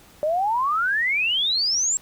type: exponential sweep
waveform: sine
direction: up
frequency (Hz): 587.3 to 7650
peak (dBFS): -19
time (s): 0.23-1.97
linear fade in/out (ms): 0
effects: pink hiss -51 dBFS RMS until 2.01 s